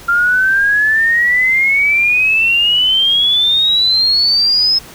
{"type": "exponential sweep", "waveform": "sine", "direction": "up", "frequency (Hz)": [1384, 5190], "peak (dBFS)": -9, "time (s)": [0.08, 4.79], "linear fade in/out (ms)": 10, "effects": ["pink hiss -36 dBFS RMS until 4.94 s"]}